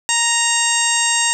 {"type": "harmonic tone", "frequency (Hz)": 932.3, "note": "A#5", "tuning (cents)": 0, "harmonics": [1, 2, 3, 4, 5, 6, 7, 8, 9], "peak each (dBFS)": [-23, -22, -22, -25, -29, -27, -25, -20, -22], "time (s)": [0.09, 1.33], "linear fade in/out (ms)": 0, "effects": ["8-bit"]}